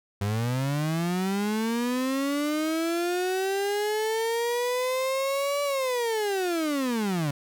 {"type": "linear two-way sweep", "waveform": "35% pulse", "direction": "up then down", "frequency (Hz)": [98, 576, 137.8], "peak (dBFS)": -23, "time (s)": [0.21, 7.31], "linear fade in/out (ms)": 5, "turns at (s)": 5.63, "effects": []}